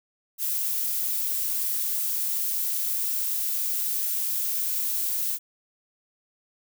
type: noise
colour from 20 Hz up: violet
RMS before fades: -27 dBFS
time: 0.38-5.39 s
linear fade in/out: 50 ms
effects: none